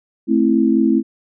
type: chord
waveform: sine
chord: A minor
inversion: none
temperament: just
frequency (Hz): 220 / 264 / 330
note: A3 / C4 / E4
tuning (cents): 0 / +16 / +2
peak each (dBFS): -16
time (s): 0.27-1.03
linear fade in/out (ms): 50
effects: none